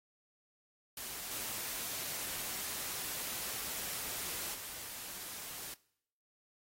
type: noise with level steps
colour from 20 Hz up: white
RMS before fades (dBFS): -43 / -40 / -45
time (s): 0.97-5.74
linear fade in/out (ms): 2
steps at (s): 1.31 / 4.54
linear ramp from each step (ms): 5
effects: noise-tail reverb RT60 0.7 s tail -22 dB re dry + AAC 48 kbps